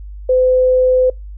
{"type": "tone", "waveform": "sine", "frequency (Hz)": 510, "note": "C5", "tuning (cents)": -44, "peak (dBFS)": -9, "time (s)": [0.29, 1.1], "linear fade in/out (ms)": 5, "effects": ["noise-tail reverb RT60 0.2 s tail -24 dB re dry", "added 50 Hz sine -28 dBFS peak until 1.37 s"]}